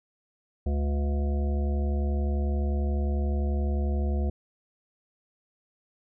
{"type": "harmonic tone", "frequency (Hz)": 71.4, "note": "D2", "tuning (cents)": -48, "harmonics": [1, 3, 5, 7, 9, 10], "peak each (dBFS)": [-24, -34, -38, -41, -43, -44], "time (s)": [0.66, 4.3], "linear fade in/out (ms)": 5, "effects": []}